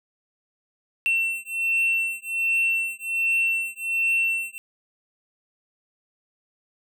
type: beating tone pair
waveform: triangle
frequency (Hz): 2700 / 2701.3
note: E7 / E7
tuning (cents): +41 / +42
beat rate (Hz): 1.3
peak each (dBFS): -23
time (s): 1.06-4.58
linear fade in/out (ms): 0
effects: none